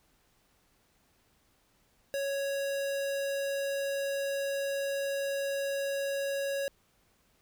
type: tone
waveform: square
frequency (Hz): 554.4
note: C#5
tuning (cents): 0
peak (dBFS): -31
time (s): 2.14-6.68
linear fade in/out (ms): 0
effects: pink hiss -69 dBFS RMS until 7.41 s